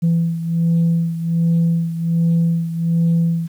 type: beating tone pair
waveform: sine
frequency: 166.9 / 168.2 Hz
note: E3 / E3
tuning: +22 / +35 cents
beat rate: 1.3 Hz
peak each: -14 / -19 dBFS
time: 0.02-3.48 s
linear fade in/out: 20 ms
effects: tanh soft clip ceiling -10 dBFS + 8-bit